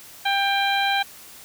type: harmonic tone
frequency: 793 Hz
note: G5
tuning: 20 cents sharp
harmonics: 1 / 2 / 3 / 4 / 5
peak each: -22 / -25 / -27 / -28 / -29 dBFS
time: 0.25-1.03 s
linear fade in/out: 10 ms
effects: white hiss -44 dBFS RMS until 1.44 s